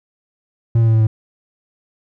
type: tone with pitch steps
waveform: triangle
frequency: 115.3 / 113.84 / 112.41 / 110.99 / 109.59 Hz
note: A#2 / A#2 / A2 / A2 / A2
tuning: -19 / -41 / +38 / +16 / -6 cents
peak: -8 dBFS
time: 0.75-1.07 s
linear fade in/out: 5 ms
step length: 64 ms
effects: none